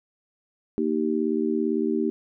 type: chord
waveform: sine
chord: Eb major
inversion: second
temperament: just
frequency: 233.3 / 311.1 / 388.9 Hz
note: Bb3 / Eb4 / G4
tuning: +2 / 0 / -14 cents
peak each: -26 dBFS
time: 0.78-2.1 s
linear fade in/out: 0 ms
effects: none